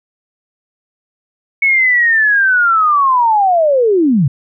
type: linear sweep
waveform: sine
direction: down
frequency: 2217 to 121.4 Hz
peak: -8 dBFS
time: 1.62-4.28 s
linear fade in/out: 5 ms
effects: none